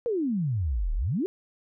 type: exponential two-way sweep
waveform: sine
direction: down then up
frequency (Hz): 498.3 to 34.21 to 409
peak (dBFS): -24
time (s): 0.06-1.26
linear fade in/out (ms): 0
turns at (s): 0.94
effects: none